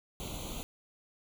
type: noise with comb filter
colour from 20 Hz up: pink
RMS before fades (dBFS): -40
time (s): 0.2-0.63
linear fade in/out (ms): 0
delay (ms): 0.29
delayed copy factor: +0.95
effects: none